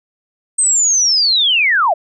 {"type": "linear sweep", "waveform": "sine", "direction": "down", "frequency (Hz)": [8400, 587.3], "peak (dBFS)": -10, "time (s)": [0.58, 1.94], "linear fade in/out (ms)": 10, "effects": []}